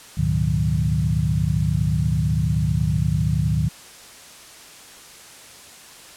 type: tone cluster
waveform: sine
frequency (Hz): 72.5 / 105.4 / 121.2 / 153.4 / 182.5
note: D2 / G#2 / B2 / D#3 / F#3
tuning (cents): -22 / +26 / -32 / -24 / -24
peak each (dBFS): -25 / -24 / -26 / -21 / -28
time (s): 0.17-3.69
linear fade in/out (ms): 10
effects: white hiss -43 dBFS RMS until 6.16 s + low-pass 10000 Hz 12 dB/octave